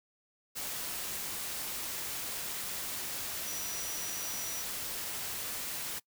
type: tone in noise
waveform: sine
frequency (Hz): 5850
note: F#8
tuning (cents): -21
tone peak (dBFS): -41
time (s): 3.46-4.63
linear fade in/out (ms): 20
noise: white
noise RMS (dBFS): -38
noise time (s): 0.55-6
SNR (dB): -6
effects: noise-tail reverb RT60 0.1 s tail -23 dB re dry